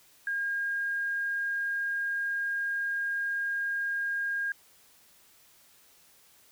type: tone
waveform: sine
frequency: 1619 Hz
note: G#6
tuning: 45 cents flat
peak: -28 dBFS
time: 0.27-4.52 s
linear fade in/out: 2 ms
effects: white hiss -60 dBFS RMS until 6.51 s